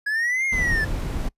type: linear two-way sweep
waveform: triangle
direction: up then down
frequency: 1664 to 2153 to 1719 Hz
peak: -19 dBFS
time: 0.06-0.85 s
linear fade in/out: 10 ms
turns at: 0.46 s
type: noise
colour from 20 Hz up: brown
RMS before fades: -26 dBFS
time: 0.52-1.29 s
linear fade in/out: 10 ms
effects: noise-tail reverb RT60 0.1 s tail -23 dB re dry + resampled to 32000 Hz